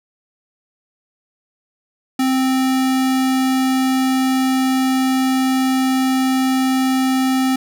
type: tone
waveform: square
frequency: 261.6 Hz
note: C4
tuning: in tune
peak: -15 dBFS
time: 2.19-7.56 s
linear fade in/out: 5 ms
effects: none